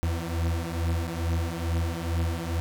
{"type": "beating tone pair", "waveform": "40% pulse", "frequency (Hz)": [82.41, 84.71], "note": ["E2", "E2"], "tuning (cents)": [0, 48], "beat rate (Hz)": 2.3, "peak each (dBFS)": -28, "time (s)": [0.03, 2.6], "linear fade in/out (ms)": 0, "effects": []}